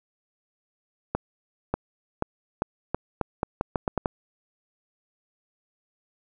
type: accelerating click train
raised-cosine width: 1 ms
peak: -10 dBFS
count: 12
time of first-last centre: 1.15-4.058 s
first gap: 590 ms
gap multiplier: 0.82
effects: none